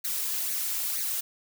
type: noise with flanger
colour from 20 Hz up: blue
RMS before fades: -30 dBFS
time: 0.04-1.21 s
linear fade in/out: 10 ms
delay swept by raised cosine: 0.47 to 2.97 ms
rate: 2.1 Hz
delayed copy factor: +0.7
effects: none